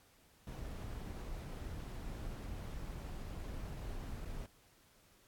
brown noise with dropouts, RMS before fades -44 dBFS, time 0.47-4.46 s, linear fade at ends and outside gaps 2 ms, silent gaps 4.249-4.256 s, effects pink hiss -67 dBFS RMS until 5.27 s + AAC 64 kbps

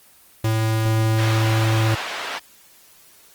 square tone, 110.8 Hz, A2, 13 cents sharp, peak -17 dBFS, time 0.44-1.95 s, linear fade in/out 5 ms
pink band-pass noise, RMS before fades -29 dBFS, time 1.18-2.39 s, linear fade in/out 10 ms, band 760 to 3700 Hz, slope 12 dB/octave
effects white hiss -51 dBFS RMS until 3.34 s + Opus 24 kbps

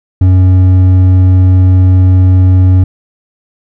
triangle tone with hard clipping, 92.5 Hz, F#2, in tune, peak -4 dBFS, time 0.21-2.84 s, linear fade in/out 5 ms, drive 9 dB, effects none

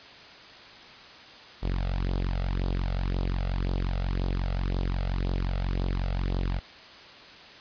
sawtooth tone with flanger, 45.6 Hz, F#1, 24 cents flat, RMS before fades -28 dBFS, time 1.62-6.6 s, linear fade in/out 20 ms, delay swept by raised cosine 0.21 to 1.51 ms, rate 1.9 Hz, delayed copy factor +0.9, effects white hiss -47 dBFS RMS until 7.6 s + resampled to 11025 Hz

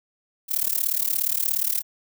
violet noise with amplitude modulation, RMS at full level -20 dBFS, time 0.48-1.83 s, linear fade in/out 50 ms, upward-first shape sine, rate 37 Hz, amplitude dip 95%, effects none

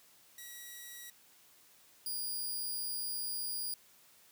5% pulse tone pair in turn, 1926 / 4853 Hz, B6 / D#8, -44 / -44 cents, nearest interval octave + major third, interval 1600 cents, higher second, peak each -36 / -29 dBFS, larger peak second, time 0.38-1.1 / 2.06-3.74 s, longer second, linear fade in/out 2 ms, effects white hiss -63 dBFS RMS until 4.31 s + high-pass 80 Hz 12 dB/octave

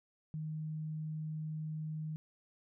sine tone, 155.56 Hz, D#3, in tune, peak -37 dBFS, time 0.34-2.16 s, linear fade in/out 0 ms, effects none

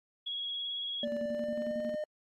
sine tone with vibrato, 3322 Hz, G#7, in tune, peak -34 dBFS, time 0.26-1.05 s, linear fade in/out 10 ms, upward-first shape sine, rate 18 Hz, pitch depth 21 cents each way
sine tone with tremolo, 233.1 Hz, A#3, in tune, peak -35 dBFS, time 1.03-1.95 s, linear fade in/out 2 ms, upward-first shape square, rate 11 Hz, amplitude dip 65%
triangle tone with pitch glide, 585 to 608.1 Hz, D5 to D#5, -7 to -40 cents, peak -31 dBFS, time 1.03-2.04 s, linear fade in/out 2 ms, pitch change +67 cents, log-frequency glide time 1.18-1.81 s
effects AAC 48 kbps

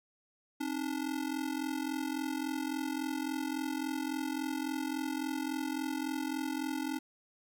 square ring-modulated tone, 289.4 Hz, D4, 25 cents flat, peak -31 dBFS, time 0.6-6.99 s, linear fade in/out 10 ms, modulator 21.8 Hz, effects none

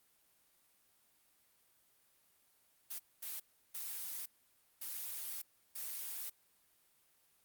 blue noise bursts at uneven times, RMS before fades -43 dBFS, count 5, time 2.9-2.99 / 3.22-3.4 / 3.74-4.26 / 4.81-5.42 / 5.75-6.3 s, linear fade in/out 10 ms, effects white hiss -72 dBFS RMS until 7.44 s + Opus 32 kbps

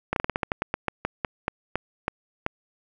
slowing click train, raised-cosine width 0.5 ms, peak -9 dBFS, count 17, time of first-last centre 0.13-2.464 s, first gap 32 ms, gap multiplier 1.18, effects none

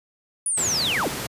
sine linear sweep, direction down, 9956 to 178 Hz, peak -21 dBFS, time 0.46-1.08 s, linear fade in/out 2 ms
pink noise, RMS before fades -29 dBFS, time 0.57-1.27 s, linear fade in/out 10 ms
effects high-pass 100 Hz 12 dB/octave + resampled to 32000 Hz

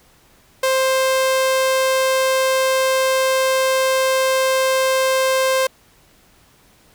sawtooth tone, 525 Hz, C5, 6 cents sharp, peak -11 dBFS, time 0.63-5.67 s, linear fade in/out 5 ms, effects pink hiss -53 dBFS RMS until 6.94 s

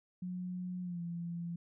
sine tone with pitch glide, 181 to 170.84 Hz, F#3 to F3, -38 to -38 cents, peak -37 dBFS, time 0.22-1.56 s, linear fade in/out 5 ms, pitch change -100 cents, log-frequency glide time 0.82-1.01 s, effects none

